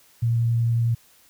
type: tone with vibrato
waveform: sine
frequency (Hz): 116.6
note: A#2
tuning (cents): +1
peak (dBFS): -18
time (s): 0.22-0.95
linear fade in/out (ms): 10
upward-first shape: sine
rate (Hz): 11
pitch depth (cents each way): 8
effects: white hiss -56 dBFS RMS until 1.29 s